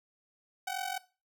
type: ring-modulated tone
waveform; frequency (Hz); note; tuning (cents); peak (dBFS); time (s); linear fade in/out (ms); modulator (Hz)
sawtooth; 754; F#5; +32; -27; 0.67-0.98; 2; 22.5
effects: noise-tail reverb RT60 0.3 s tail -17 dB re dry